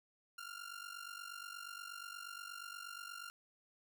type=ring-modulated tone; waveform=sawtooth; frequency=1396.9 Hz; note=F6; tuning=in tune; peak=-40 dBFS; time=0.38-3.3 s; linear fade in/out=0 ms; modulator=24.2 Hz; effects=none